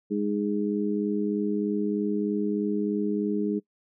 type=harmonic tone; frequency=103.2 Hz; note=G#2; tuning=10 cents flat; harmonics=2 / 3 / 4; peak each=-27 / -29 / -30 dBFS; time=0.1-3.6 s; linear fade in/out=20 ms; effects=noise-tail reverb RT60 0.1 s tail -24 dB re dry